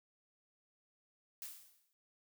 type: noise with exponential decay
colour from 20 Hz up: blue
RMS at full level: -44 dBFS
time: 1.42-1.93 s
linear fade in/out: 0 ms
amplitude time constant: 110 ms
effects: none